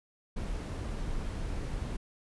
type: noise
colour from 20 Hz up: brown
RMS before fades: -35 dBFS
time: 0.36-1.97 s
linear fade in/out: 10 ms
effects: resampled to 24000 Hz